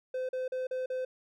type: tone bursts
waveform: triangle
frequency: 513 Hz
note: C5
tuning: 34 cents flat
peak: -29 dBFS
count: 5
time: 0.14-1.05 s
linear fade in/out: 5 ms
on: 150 ms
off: 40 ms
effects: none